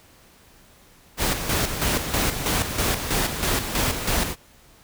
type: noise with tremolo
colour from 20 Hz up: pink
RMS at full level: -22 dBFS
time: 1.17-4.36 s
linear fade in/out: 50 ms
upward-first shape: square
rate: 3.1 Hz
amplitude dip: 55%
effects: pink hiss -53 dBFS RMS until 4.83 s